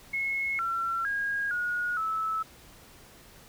sine tone with pitch steps, 2177 / 1355 / 1633 / 1445 / 1306 Hz, C#7 / E6 / G#6 / F#6 / E6, -32 / +47 / -30 / -41 / -17 cents, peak -27 dBFS, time 0.13-2.43 s, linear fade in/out 10 ms, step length 460 ms, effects pink hiss -53 dBFS RMS until 3.48 s

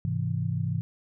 sine chord, Ab augmented, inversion none, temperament equal, 103.83 / 130.81 / 164.81 Hz, Ab2 / C3 / E3, 0 / 0 / 0 cents, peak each -30 dBFS, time 0.05-0.81 s, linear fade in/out 0 ms, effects none

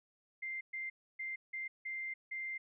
sine tone bursts at uneven times, 2093 Hz, C7, in tune, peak -38 dBFS, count 6, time 0.42-0.61 / 0.73-0.9 / 1.19-1.36 / 1.53-1.68 / 1.85-2.14 / 2.31-2.58 s, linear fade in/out 10 ms, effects none

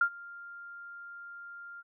sine tone with ADSR envelope, 1396.9 Hz, F6, in tune, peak -20 dBFS, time 0.01-1.83 s, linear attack 4 ms, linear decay 75 ms, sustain -23 dB, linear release 35 ms, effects none

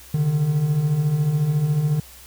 triangle beating tone pair, 137.1 / 151.1 Hz, C#3 / D3, -19 / +50 cents, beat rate 14 Hz, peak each -24 / -16 dBFS, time 0.14-2 s, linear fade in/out 5 ms, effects added 63 Hz sine -48 dBFS peak until 2.26 s + white hiss -45 dBFS RMS until 2.26 s

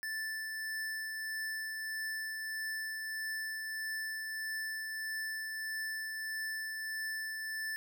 square tone with tremolo, 1760 Hz, A6, in tune, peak -36 dBFS, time 0.03-7.76 s, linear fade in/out 0 ms, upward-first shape triangle, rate 1.6 Hz, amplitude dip 30%, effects none

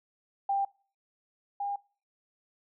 sine tone pair in turn, 792 / 806.3 Hz, G5 / G5, +18 / +49 cents, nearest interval unison, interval 31 cents, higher second, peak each -25 / -30 dBFS, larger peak first, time 0.49-0.65 / 1.6-1.76 s, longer neither, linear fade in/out 5 ms, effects noise-tail reverb RT60 0.4 s tail -24 dB re dry

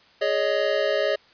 square chord, Ab suspended fourth, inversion none, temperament equal with one note detuned, 415.3 / 560.8 / 622.3 Hz, Ab4 / Db5 / Eb5, 0 / +20 / 0 cents, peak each -28 / -25 / -25 dBFS, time 0.21-1.16 s, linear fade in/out 10 ms, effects white hiss -55 dBFS RMS until 1.33 s + resampled to 11025 Hz

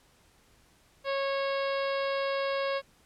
harmonic tone, 549 Hz, C#5, 17 cents flat, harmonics 1 / 2 / 3 / 4 / 5 / 6 / 7 / 8 / 9, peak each -29 / -35 / -39 / -41 / -43 / -45 / -46 / -47 / -48 dBFS, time 1.04-2.82 s, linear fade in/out 50 ms, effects pink hiss -63 dBFS RMS until 3.05 s + low-pass 12000 Hz 12 dB/octave

